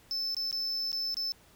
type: tone with dropouts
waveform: triangle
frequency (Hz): 5270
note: E8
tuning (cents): -1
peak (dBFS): -29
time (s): 0.11-1.32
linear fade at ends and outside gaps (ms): 0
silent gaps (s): 0.346-0.367 / 0.511-0.527 / 0.917-0.929 / 1.143-1.169
effects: pink hiss -60 dBFS RMS until 1.55 s

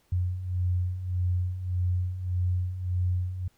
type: beating tone pair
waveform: sine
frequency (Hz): 89 / 90.7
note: F2 / F#2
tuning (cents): +33 / -34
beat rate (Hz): 1.7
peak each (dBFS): -32 / -26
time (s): 0.12-3.48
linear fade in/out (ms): 5
effects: pink hiss -67 dBFS RMS until 3.57 s

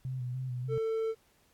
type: tone with vibrato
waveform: sine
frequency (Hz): 126.9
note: B2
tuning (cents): +47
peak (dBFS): -33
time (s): 0.05-0.78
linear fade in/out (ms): 0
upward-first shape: square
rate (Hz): 3.4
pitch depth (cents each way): 38
type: tone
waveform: triangle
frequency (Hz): 446.1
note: A4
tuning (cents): +24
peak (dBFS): -27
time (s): 0.68-1.15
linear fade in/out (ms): 50
effects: pink hiss -68 dBFS RMS until 1.53 s + AAC 64 kbps

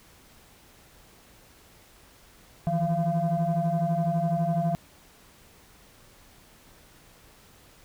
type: tone cluster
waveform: sine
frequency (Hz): 158.6 / 170.6 / 686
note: D#3 / F3 / F5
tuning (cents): +33 / -40 / -31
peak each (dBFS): -26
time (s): 2.67-4.75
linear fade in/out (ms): 0
effects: tanh soft clip ceiling -18 dBFS + pink hiss -55 dBFS RMS until 7.84 s

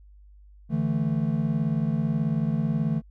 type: chord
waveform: triangle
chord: D suspended second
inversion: none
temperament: just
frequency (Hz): 146.83 / 165.19 / 220.2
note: D3 / E3 / A3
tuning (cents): 0 / +4 / +2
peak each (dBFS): -25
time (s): 0.69-3.02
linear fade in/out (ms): 50
effects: added 50 Hz sine -48 dBFS peak until 3.1 s

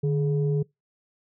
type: tone pair together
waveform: sine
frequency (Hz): 149.2 / 419.7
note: D3 / G#4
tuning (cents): +28 / +18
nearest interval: octave + tritone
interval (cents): 1790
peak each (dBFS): -21 / -27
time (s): 0.03-0.63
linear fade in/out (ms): 10
effects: noise-tail reverb RT60 0.2 s tail -25 dB re dry + tanh soft clip ceiling -14 dBFS

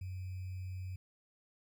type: tone with sample-and-hold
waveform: sine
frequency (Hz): 92.5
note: F#2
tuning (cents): 0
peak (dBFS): -39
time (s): 0.01-0.96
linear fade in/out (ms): 5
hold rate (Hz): 2450
effects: none

